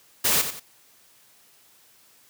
white noise with echo, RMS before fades -21 dBFS, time 0.24-0.42 s, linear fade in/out 10 ms, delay 90 ms, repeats 2, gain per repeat -9 dB, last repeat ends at 0.6 s, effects white hiss -57 dBFS RMS until 2.29 s + high-pass 80 Hz 12 dB/octave

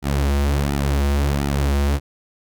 sawtooth tone with flanger, 70.6 Hz, C#2, 32 cents sharp, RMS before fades -19 dBFS, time 0.02-2 s, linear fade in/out 50 ms, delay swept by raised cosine 1.8 to 7.3 ms, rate 1.4 Hz, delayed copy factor -0.8, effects none

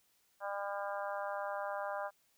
harmonic tone, 200.6 Hz, G3, 40 cents sharp, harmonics 3 / 4 / 5 / 6 / 7 / 8, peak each -40 / -42 / -44 / -46 / -47 / -48 dBFS, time 0.4-2.11 s, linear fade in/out 50 ms, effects white hiss -73 dBFS RMS until 2.37 s

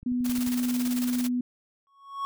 click train, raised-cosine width 5 ms, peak -32 dBFS, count 6, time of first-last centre 0.03-0.472 s, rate 11.3 Hz
sine tone, 246.9 Hz, B3, in tune, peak -24 dBFS, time 0.06-1.41 s, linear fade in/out 5 ms
white noise with tremolo, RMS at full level -35 dBFS, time 0.24-1.29 s, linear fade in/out 20 ms, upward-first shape square, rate 18 Hz, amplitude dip 60%
triangle tone with exponential growth, 1107 Hz, C#6, 3 cents flat, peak -24 dBFS, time 1.87-2.25 s, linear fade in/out 0 ms, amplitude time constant 81 ms
effects none

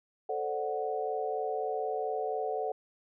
sine chord, D dominant seventh, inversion second, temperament equal, 440 / 523.3 / 587.3 / 740 Hz, A4 / C5 / D5 / F#5, 0 / 0 / 0 / 0 cents, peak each -34 / -39 / -39 / -34 dBFS, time 0.29-2.72 s, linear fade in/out 5 ms, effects none

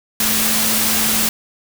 sine tone in noise, 218.9 Hz, A3, 9 cents flat, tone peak -25 dBFS, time 0.2-1.29 s, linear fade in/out 2 ms, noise white, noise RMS -17 dBFS, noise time 0.2-1.29 s, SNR -11 dB, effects none

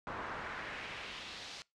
brown noise with band-pass filter sweep, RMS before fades -44 dBFS, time 0.07-1.62 s, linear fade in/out 0 ms, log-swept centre 1100 to 4800 Hz, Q 1.6, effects noise-tail reverb RT60 0.2 s tail -22 dB re dry + low-pass 8000 Hz 12 dB/octave

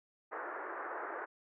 white band-pass noise, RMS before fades -42 dBFS, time 0.31-1.26 s, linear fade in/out 20 ms, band 330 to 1700 Hz, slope 48 dB/octave, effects none

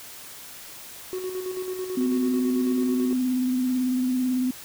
triangle tone with tremolo, 370 Hz, F#4, in tune, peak -25 dBFS, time 1.13-3.13 s, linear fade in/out 0 ms, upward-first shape square, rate 9.1 Hz, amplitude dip 45%
sine tone with vibrato, 253.9 Hz, B3, 48 cents sharp, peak -21 dBFS, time 1.97-4.51 s, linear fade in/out 5 ms, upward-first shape sine, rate 18 Hz, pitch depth 27 cents each way
effects white hiss -42 dBFS RMS until 4.64 s

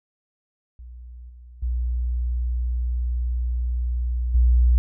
sine tone with level steps, 60.6 Hz, B1, 32 cents flat, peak -37 / -41 / -21 / -13 dBFS, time 0.79-4.78 s, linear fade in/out 0 ms, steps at 1.29 / 1.62 / 4.34 s, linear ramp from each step 10 ms, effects none

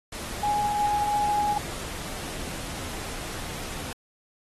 sine tone in noise, 830.6 Hz, G#5, in tune, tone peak -22 dBFS, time 0.43-1.58 s, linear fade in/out 5 ms, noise pink, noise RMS -36 dBFS, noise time 0.12-3.93 s, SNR +11 dB, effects AAC 32 kbps

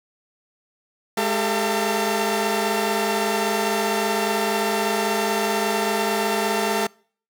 sawtooth tone cluster, 209.8 / 395.9 / 444.6 / 681 / 905 Hz, G#3 / G4 / A4 / F5 / A5, +18 / +17 / +18 / -44 / +48 cents, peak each -23 dBFS, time 1.17-6.87 s, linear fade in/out 5 ms, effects noise-tail reverb RT60 0.5 s tail -26 dB re dry

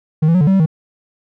triangle tone with pitch steps, 155.8 / 166.2 / 183.3 / 146.7 / 191.8 / 193.1 / 158.4 Hz, D#3 / E3 / F#3 / D3 / G3 / G3 / D#3, +3 / +15 / -16 / -2 / -37 / -26 / +31 cents, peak -7 dBFS, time 0.22-0.661 s, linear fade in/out 10 ms, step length 63 ms, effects none

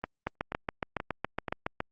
two click trains, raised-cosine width 0.5 ms, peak -15 / -18 dBFS, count 12 / 4, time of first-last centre 0.27-1.804 / 0.04-1.482 s, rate 7.17 / 2.08 Hz, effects Opus 24 kbps

